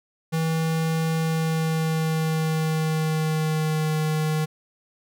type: tone with pitch glide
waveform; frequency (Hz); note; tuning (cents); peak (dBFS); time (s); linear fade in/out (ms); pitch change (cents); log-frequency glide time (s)
square; 161.5 to 155.46; E3 to D#3; -35 to -1; -22; 0.32-4.46; 20; -66; 1.17-3.97
effects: none